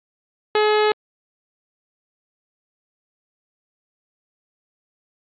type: harmonic tone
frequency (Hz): 424.7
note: G#4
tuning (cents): +39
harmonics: 1 / 2 / 3 / 4 / 5 / 6 / 7 / 8 / 9 / 10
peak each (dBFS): -16 / -22 / -26 / -28 / -30 / -32 / -33 / -34 / -35 / -36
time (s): 0.55-0.92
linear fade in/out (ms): 2
effects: Opus 48 kbps